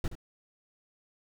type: noise with echo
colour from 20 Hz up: brown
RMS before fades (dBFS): -29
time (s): 0.04-0.08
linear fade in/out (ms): 2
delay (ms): 73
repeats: 1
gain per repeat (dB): -12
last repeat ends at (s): 0.153
effects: none